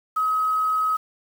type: tone with quantisation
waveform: sine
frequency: 1272 Hz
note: D#6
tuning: 38 cents sharp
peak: -19 dBFS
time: 0.16-0.97 s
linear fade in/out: 10 ms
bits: 7
effects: none